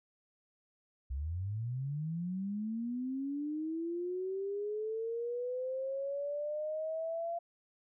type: linear sweep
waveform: sine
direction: up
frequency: 62.3 to 686 Hz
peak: -34 dBFS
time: 1.1-7.39 s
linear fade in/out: 10 ms
effects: none